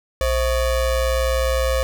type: ring-modulated tone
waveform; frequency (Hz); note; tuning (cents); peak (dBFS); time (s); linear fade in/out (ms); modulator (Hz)
square; 293.7; D4; 0; -15; 0.21-1.83; 0; 234
effects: none